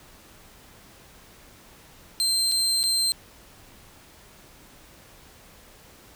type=tone with dropouts; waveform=30% pulse; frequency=4138 Hz; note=C8; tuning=20 cents flat; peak=-18 dBFS; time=2.2-3.12 s; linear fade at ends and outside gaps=0 ms; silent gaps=2.515-2.52 / 2.831-2.838 s; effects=pink hiss -51 dBFS RMS until 6.15 s